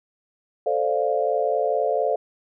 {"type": "chord", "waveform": "sine", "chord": "D minor seventh", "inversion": "second", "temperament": "equal", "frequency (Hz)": [440, 523.3, 587.3, 698.5], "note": ["A4", "C5", "D5", "F5"], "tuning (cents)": [0, 0, 0, 0], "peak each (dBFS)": -25, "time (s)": [0.66, 2.16], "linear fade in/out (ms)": 5, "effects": []}